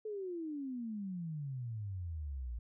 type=exponential sweep; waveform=sine; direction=down; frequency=440 to 56.2 Hz; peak=-38 dBFS; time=0.05-2.59 s; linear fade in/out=5 ms; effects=none